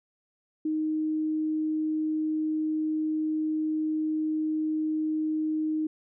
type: tone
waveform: sine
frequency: 311.1 Hz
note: D#4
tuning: in tune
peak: -25 dBFS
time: 0.65-5.87 s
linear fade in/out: 5 ms
effects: none